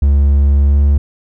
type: tone with pitch glide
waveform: triangle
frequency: 70.4 to 71.34 Hz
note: C#2 to D2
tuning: +27 to -50 cents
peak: -5 dBFS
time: 0.02-0.98 s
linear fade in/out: 5 ms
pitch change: +23 cents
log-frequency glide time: 0.67-0.78 s
effects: none